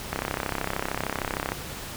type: click train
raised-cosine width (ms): 0.5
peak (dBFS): -11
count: 47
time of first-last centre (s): 0.13-1.52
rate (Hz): 33.1
effects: pink hiss -37 dBFS RMS until 1.96 s